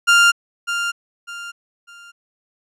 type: tone with echo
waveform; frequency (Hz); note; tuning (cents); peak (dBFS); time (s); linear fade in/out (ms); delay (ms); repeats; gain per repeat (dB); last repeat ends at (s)
30% pulse; 1396.9; F6; 0; -7; 0.07-0.32; 20; 600; 3; -10; 2.12
effects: low-pass 9000 Hz 12 dB/octave